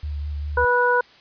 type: tone with vibrato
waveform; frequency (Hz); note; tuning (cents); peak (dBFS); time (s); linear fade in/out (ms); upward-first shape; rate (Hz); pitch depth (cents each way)
sine; 73.42; D2; 0; -25; 0.03-0.65; 5; sine; 5; 23
type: harmonic tone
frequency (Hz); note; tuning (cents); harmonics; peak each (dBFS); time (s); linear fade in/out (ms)
490; B4; -14; 1 / 2 / 3; -20 / -20 / -20; 0.57-1.01; 5
effects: white hiss -50 dBFS RMS until 1.2 s + resampled to 11025 Hz